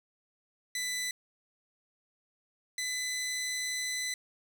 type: tone pair in turn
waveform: 15% pulse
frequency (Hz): 1995 / 2007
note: B6 / B6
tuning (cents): +17 / +27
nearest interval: unison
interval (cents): 10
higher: second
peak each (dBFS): -26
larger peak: neither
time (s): 0.75-1.11 / 2.78-4.14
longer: second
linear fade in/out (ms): 2
effects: 9-bit